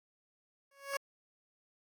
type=tone with exponential growth; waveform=15% pulse; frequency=555 Hz; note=C#5; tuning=2 cents sharp; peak=-24 dBFS; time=0.71-0.97 s; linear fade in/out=5 ms; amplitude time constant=56 ms; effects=AAC 64 kbps